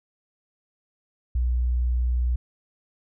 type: tone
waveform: sine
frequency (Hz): 61.1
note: B1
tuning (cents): -18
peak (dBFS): -20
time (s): 1.35-2.36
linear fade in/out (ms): 5
effects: none